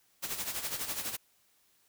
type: noise with tremolo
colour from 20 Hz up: white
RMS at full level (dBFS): -34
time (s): 0.22-1.17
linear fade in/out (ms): 20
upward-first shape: sine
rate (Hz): 12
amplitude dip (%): 65
effects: white hiss -69 dBFS RMS until 1.88 s